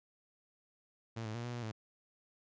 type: tone with pitch steps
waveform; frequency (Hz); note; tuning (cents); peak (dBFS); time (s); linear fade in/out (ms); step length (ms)
sawtooth; 113.7 / 108.6 / 118.4 / 121.4 / 120.3 / 109.8; A#2 / A2 / A#2 / B2 / B2 / A2; -43 / -22 / +27 / -29 / -45 / -3; -35; 1.16-1.718; 10; 93
effects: resampled to 16000 Hz